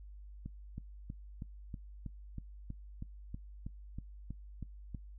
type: click train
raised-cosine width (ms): 5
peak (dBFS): -30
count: 15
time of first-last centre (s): 0.46-4.947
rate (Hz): 3.12
effects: noise-tail reverb RT60 0.1 s tail -20 dB re dry + added 50 Hz sine -48 dBFS peak until 5.18 s